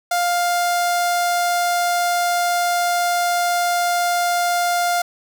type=tone with notch filter; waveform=sawtooth; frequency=702 Hz; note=F5; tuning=9 cents sharp; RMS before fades=-19 dBFS; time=0.11-5.02 s; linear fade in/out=5 ms; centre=2600 Hz; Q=2; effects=none